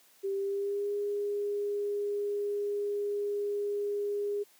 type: tone with pitch glide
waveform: sine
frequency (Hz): 392.4 to 409.1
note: G4 to G#4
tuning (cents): +2 to -26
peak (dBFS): -29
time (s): 0.23-4.44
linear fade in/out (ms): 20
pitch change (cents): +72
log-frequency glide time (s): 0.33-0.93
effects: white hiss -62 dBFS RMS until 4.59 s + high-pass 200 Hz 12 dB/octave